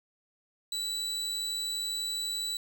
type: tone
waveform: 35% pulse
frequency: 3951 Hz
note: B7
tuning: in tune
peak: -29 dBFS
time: 0.72-2.57 s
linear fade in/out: 2 ms
effects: none